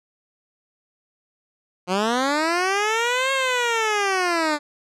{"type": "linear two-way sweep", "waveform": "10% pulse", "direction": "up then down", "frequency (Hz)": [174.61, 543, 290], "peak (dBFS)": -11, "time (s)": [1.87, 4.59], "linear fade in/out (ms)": 50, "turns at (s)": 3.32, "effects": ["low-pass 7000 Hz 12 dB/octave"]}